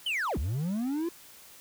triangle linear two-way sweep, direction down then up, 3136 to 57.9 to 349.8 Hz, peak -26 dBFS, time 0.06-1.09 s, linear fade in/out 5 ms, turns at 0.38 s, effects white hiss -52 dBFS RMS until 1.6 s

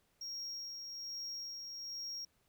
triangle tone with tremolo, 5588 Hz, F8, in tune, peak -39 dBFS, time 0.21-2.25 s, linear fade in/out 5 ms, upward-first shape sine, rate 1.2 Hz, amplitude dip 35%, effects pink hiss -75 dBFS RMS until 2.48 s

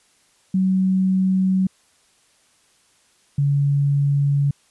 sine tone pair in turn, 188.3 / 141.68 Hz, F#3 / C#3, +31 / +38 cents, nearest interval perfect fourth, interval 493 cents, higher first, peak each -15 dBFS, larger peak neither, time 0.54-1.67 / 3.38-4.51 s, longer neither, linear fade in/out 5 ms, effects white hiss -59 dBFS RMS until 4.7 s + resampled to 24000 Hz

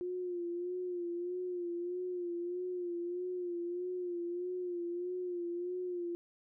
sine tone with vibrato, 354.1 Hz, F4, 24 cents sharp, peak -35 dBFS, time 0.01-6.15 s, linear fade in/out 0 ms, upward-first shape sine, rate 1.6 Hz, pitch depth 47 cents each way, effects none

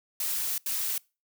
blue noise bursts at uneven times, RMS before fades -30 dBFS, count 2, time 0.2-0.58 / 0.66-0.98 s, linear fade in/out 2 ms, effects noise-tail reverb RT60 0.3 s tail -25 dB re dry

